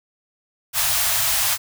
white band-stop noise, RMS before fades -20 dBFS, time 0.73-1.58 s, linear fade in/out 50 ms, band 150 to 600 Hz, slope 96 dB/octave, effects none

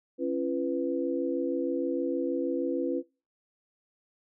sine tone cluster, 272.7 / 339.1 / 497.9 Hz, C#4 / E4 / B4, -28 / +49 / +14 cents, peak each -31 dBFS, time 0.18-3.03 s, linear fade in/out 50 ms, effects noise-tail reverb RT60 0.3 s tail -22 dB re dry

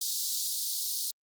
pink high-pass noise, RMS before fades -32 dBFS, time 0.01-1.11 s, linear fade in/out 5 ms, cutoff 3900 Hz, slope 48 dB/octave, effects Opus 48 kbps

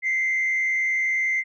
sine tone with frequency modulation, 2077 Hz, C7, 13 cents flat, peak -19 dBFS, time 0.02-1.44 s, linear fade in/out 50 ms, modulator 79.4 Hz, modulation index 0.65, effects tanh soft clip ceiling -17 dBFS

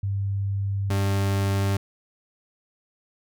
sine / 40% pulse tone pair in turn, 99 / 98.6 Hz, G2 / G2, +18 / +11 cents, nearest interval unison, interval 7 cents, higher first, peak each -23 / -20 dBFS, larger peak second, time 0.03-0.9 / 0.9-1.77 s, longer neither, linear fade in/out 5 ms, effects none

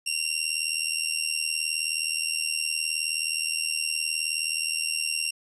15% pulse tone with amplitude modulation, 2763 Hz, F7, 19 cents flat, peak -15 dBFS, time 0.06-5.31 s, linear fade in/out 10 ms, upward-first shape sine, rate 79.2 Hz, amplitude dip 75%, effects resampled to 24000 Hz

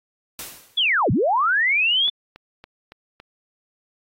white noise with exponential decay, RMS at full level -31 dBFS, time 0.39-0.9 s, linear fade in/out 1 ms, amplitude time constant 110 ms
sine linear two-way sweep, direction down then up, 3520 to 87.31 to 3520 Hz, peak -16 dBFS, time 0.77-2.1 s, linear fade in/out 10 ms, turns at 1.11 s
click train, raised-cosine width 0.3 ms, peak -25 dBFS, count 5, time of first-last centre 2.08-3.2 s, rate 3.57 Hz
effects AAC 48 kbps

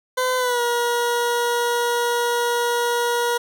20% pulse tone with pitch glide, 509 to 477.7 Hz, C5 to A#4, -48 to +42 cents, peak -14 dBFS, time 0.17-3.38 s, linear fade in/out 10 ms, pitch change -110 cents, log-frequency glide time 0.37-0.61 s, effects none

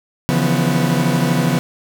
40% pulse tone cluster, 139.4 / 162.8 / 175.5 / 247.4 Hz, C#3 / E3 / F3 / B3, +10 / -21 / +9 / +3 cents, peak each -19 dBFS, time 0.29-1.59 s, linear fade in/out 0 ms, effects none

